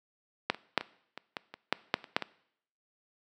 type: clicks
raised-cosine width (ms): 0.3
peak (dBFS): -9 / -26 / -7 / -20 / -24 / -18 / -26 / -8 / -7 / -28 / -8 / -17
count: 12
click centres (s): 0.5 / 0.546 / 0.777 / 0.81 / 1.176 / 1.368 / 1.54 / 1.726 / 1.941 / 2.042 / 2.165 / 2.223
effects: noise-tail reverb RT60 0.7 s tail -21 dB re dry + high-pass 200 Hz 12 dB/octave